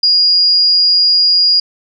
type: tone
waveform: sine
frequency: 4861 Hz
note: D#8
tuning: 41 cents flat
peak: -7 dBFS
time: 0.03-1.6 s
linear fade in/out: 5 ms
effects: none